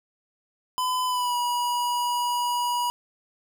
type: tone with pitch glide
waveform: square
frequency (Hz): 1009 to 969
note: B5 to B5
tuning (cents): +37 to -33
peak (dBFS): -24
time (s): 0.78-2.9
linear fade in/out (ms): 0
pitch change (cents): -70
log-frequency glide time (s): 1.06-1.36
effects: none